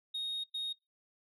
sine tone bursts at uneven times, 3729 Hz, A#7, in tune, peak -32 dBFS, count 2, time 0.14-0.44 / 0.54-0.73 s, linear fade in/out 10 ms, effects noise-tail reverb RT60 0.2 s tail -26 dB re dry + tanh soft clip ceiling -33 dBFS

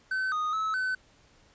triangle tone with pitch steps, 1526 / 1240 / 1297 / 1515 Hz, G6 / D#6 / E6 / F#6, -47 / -6 / -28 / +40 cents, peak -25 dBFS, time 0.11-0.95 s, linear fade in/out 5 ms, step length 210 ms, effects pink hiss -61 dBFS RMS until 1.54 s + resampled to 16000 Hz

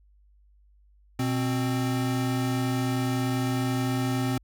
square tone pair together, 123.36 / 261.4 Hz, B2 / C4, -2 / -1 cents, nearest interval octave + minor second, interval 1301 cents, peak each -28 dBFS, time 1.19-4.38 s, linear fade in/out 5 ms, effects added 50 Hz sine -56 dBFS peak until 4.43 s

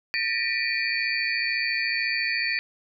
sine tone cluster, 1799 / 1941 / 2338 / 2452 / 4502 Hz, A6 / B6 / D7 / D#7 / C#8, +38 / -31 / -8 / -26 / +26 cents, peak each -30 dBFS, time 0.14-2.59 s, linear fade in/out 0 ms, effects none

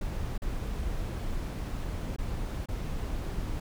brown noise with dropouts, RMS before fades -33 dBFS, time 0.01-3.6 s, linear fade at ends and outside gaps 5 ms, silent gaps 0.379-0.419 / 2.163-2.184 / 2.659-2.685 s, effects none

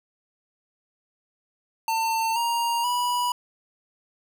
square tone with pitch steps, 899 / 937.7 / 978.1 Hz, A5 / A#5 / B5, +37 / +10 / -17 cents, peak -23 dBFS, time 1.88-3.32 s, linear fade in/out 2 ms, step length 480 ms, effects none

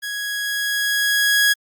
sawtooth tone with level ramp, 1661.2 Hz, G#6, in tune, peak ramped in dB -22 to -9 dBFS, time 0.02-1.54 s, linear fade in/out 20 ms, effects Opus 48 kbps

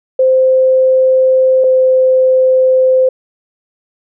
sine tone pair in turn, 520 / 517.5 Hz, C5 / C5, -11 / -19 cents, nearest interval unison, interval 8 cents, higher first, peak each -6 dBFS, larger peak neither, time 0.19-1.64 / 1.64-3.09 s, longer neither, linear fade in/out 5 ms, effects none

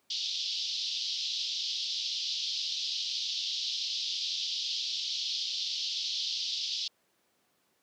pink band-pass noise, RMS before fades -34 dBFS, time 0.1-6.88 s, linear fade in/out 5 ms, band 3200 to 5300 Hz, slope 48 dB/octave, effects pink hiss -72 dBFS RMS until 7.82 s + high-pass 200 Hz 12 dB/octave

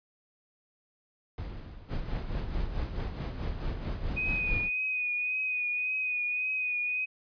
brown noise with exponential decay, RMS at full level -36 dBFS, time 1.38-2.95 s, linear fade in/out 2 ms, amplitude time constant 340 ms
brown noise with tremolo, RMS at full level -31 dBFS, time 1.88-4.7 s, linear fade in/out 50 ms, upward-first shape sine, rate 4.6 Hz, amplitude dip 55%
sine tone with vibrato, 2489 Hz, D#7, in tune, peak -28 dBFS, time 4.16-7.06 s, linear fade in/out 20 ms, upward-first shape triangle, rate 1.8 Hz, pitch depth 36 cents each way
effects resampled to 11025 Hz

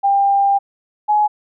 sine tone pair in turn, 796 / 841 Hz, G5 / G#5, +26 / +22 cents, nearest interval minor second, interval 96 cents, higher second, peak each -11 dBFS, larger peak neither, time 0.03-0.59 / 1.08-1.28 s, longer first, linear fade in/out 20 ms, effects none

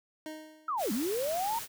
25% pulse tone with exponential decay, 311.1 Hz, D#4, in tune, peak -33 dBFS, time 0.26-0.95 s, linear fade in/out 1 ms, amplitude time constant 150 ms
sine linear two-way sweep, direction down then up, 1347 to 196 to 945 Hz, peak -29 dBFS, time 0.68-1.59 s, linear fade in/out 5 ms, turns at 0.92 s
white noise, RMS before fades -40 dBFS, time 0.77-1.68 s, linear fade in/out 50 ms
effects none

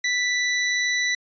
sawtooth tone, 1975.5 Hz, B6, in tune, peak -17 dBFS, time 0.04-1.15 s, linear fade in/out 5 ms, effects resampled to 16000 Hz

